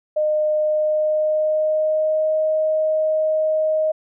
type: tone with pitch glide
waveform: sine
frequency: 611 to 624.6 Hz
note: D#5 to D#5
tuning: -32 to +7 cents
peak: -16 dBFS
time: 0.16-3.92 s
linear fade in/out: 10 ms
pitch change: +39 cents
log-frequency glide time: 0.54-2.36 s
effects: none